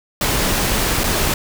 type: noise with dropouts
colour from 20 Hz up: pink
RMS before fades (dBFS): -18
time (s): 0.21-1.34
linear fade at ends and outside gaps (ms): 2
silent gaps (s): 1.036-1.04
effects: none